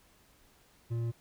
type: tone with hard clipping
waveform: triangle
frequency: 116.54 Hz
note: A#2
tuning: in tune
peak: -32 dBFS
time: 0.9-1.12 s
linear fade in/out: 20 ms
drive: 10 dB
effects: pink hiss -64 dBFS RMS until 1.2 s